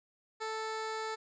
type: tone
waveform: 15% pulse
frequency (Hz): 440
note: A4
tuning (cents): 0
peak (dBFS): -29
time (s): 0.4-1.16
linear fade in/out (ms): 20
effects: resampled to 16000 Hz